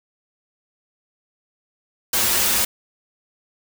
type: noise with comb filter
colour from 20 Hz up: white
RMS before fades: -19 dBFS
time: 2.13-2.65 s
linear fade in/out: 5 ms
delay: 6.8 ms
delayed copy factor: -0.65
effects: none